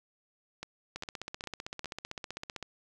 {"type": "two click trains", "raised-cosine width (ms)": 0.2, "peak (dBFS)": [-22, -21], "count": [4, 27], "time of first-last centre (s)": [[0.63, 1.845], [0.96, 2.627]], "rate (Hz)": [2.47, 15.6], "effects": []}